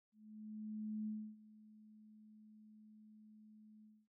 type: tone with ADSR envelope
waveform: sine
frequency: 214.6 Hz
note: A3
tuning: 43 cents flat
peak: -39 dBFS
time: 0.12-4.08 s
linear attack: 950 ms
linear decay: 290 ms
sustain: -20 dB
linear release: 240 ms
effects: none